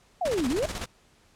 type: exponential two-way sweep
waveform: sine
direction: down then up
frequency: 772 to 234 to 665 Hz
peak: -24 dBFS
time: 0.21-0.66 s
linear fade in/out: 5 ms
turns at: 0.48 s
type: noise with tremolo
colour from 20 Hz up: pink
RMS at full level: -32 dBFS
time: 0.25-0.86 s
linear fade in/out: 5 ms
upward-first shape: square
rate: 16 Hz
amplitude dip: 60%
effects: pink hiss -61 dBFS RMS until 1.35 s + low-pass 9000 Hz 12 dB/octave